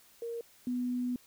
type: tone pair in turn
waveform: sine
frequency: 466.2 / 247.5 Hz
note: A#4 / B3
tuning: 0 / +4 cents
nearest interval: major seventh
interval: 1096 cents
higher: first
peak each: -35 / -30 dBFS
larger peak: second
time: 0.22-0.41 / 0.67-1.16 s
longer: second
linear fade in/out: 2 ms
effects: white hiss -61 dBFS RMS until 1.26 s